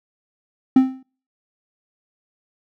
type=tone with exponential decay; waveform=triangle; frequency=261.6 Hz; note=C4; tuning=in tune; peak=-4 dBFS; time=0.76-1.03 s; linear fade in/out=5 ms; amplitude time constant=57 ms; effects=noise-tail reverb RT60 0.4 s tail -24 dB re dry